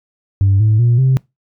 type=tone with pitch steps; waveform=sine; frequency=98 / 108.11 / 119.27 / 131.57 Hz; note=G2 / A2 / A#2 / C3; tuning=0 / -30 / +40 / +10 cents; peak=-7 dBFS; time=0.41-1.17 s; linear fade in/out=0 ms; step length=190 ms; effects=noise-tail reverb RT60 0.2 s tail -25 dB re dry + tanh soft clip ceiling -6 dBFS